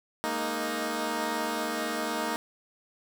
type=chord; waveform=10% pulse; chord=Ab suspended second; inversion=none; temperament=equal with one note detuned; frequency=209.1 / 233.1 / 311.1 Hz; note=Ab3 / Bb3 / Eb4; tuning=+12 / 0 / 0 cents; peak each=-30 / -24 / -24 dBFS; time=0.24-2.36 s; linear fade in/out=0 ms; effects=none